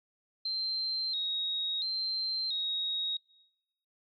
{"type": "tone with vibrato", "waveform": "sine", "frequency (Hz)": 3951, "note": "B7", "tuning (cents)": 0, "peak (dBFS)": -30, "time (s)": [0.45, 3.17], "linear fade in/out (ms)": 5, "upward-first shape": "square", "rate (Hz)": 0.73, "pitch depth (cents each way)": 78, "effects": ["noise-tail reverb RT60 1.0 s tail -24 dB re dry", "MP3 64 kbps"]}